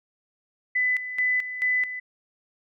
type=tone with tremolo; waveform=sine; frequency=2002 Hz; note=B6; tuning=23 cents sharp; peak=-20 dBFS; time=0.75-2 s; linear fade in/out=10 ms; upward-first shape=square; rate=2.3 Hz; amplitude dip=70%; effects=none